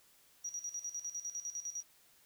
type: tone with tremolo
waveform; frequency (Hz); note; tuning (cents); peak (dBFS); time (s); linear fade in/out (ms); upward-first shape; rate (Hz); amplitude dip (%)
sine; 5770; F#8; -44; -37; 0.44-1.83; 10; square; 9.9; 75
effects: white hiss -66 dBFS RMS until 2.25 s